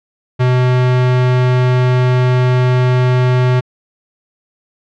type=tone; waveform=square; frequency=126.1 Hz; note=B2; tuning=36 cents sharp; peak=-10 dBFS; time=0.39-3.61 s; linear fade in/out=20 ms; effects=low-pass 3000 Hz 12 dB/octave